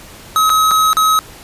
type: tone with dropouts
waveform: square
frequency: 1276 Hz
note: D#6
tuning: 43 cents sharp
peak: -10 dBFS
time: 0.36-1.19 s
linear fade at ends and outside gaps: 0 ms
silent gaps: 0.495-0.501 / 0.71-0.715 / 0.931-0.969 s
effects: pink hiss -37 dBFS RMS until 1.43 s + resampled to 32000 Hz